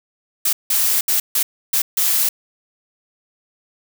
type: noise bursts at uneven times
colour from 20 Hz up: blue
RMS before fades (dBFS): -17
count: 6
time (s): 0.45-0.53 / 0.7-1.01 / 1.08-1.2 / 1.35-1.43 / 1.73-1.82 / 1.97-2.29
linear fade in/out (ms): 5
effects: none